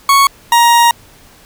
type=tone pair in turn; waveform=40% pulse; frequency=1108.7 / 941.2 Hz; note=C#6 / A#5; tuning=0 / +16 cents; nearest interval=minor third; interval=284 cents; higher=first; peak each=-5 dBFS; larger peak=neither; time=0.09-0.27 / 0.52-0.91 s; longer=second; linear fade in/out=2 ms; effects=pink hiss -43 dBFS RMS until 1.45 s